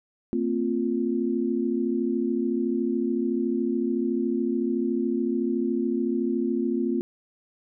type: chord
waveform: sine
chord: Bb suspended second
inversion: none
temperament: equal with one note detuned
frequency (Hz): 227.8 / 261.6 / 349.2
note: Bb3 / C4 / F4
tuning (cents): -40 / 0 / 0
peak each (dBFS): -27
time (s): 0.33-7.01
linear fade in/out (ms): 0
effects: none